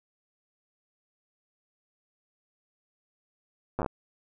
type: slowing click train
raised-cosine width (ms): 1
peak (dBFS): -16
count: 7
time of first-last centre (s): 3.79-3.862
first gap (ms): 8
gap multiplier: 1.16
effects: none